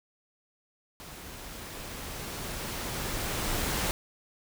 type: noise with level ramp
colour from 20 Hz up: pink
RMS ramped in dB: -45 to -29 dBFS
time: 1-3.91 s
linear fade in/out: 0 ms
effects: none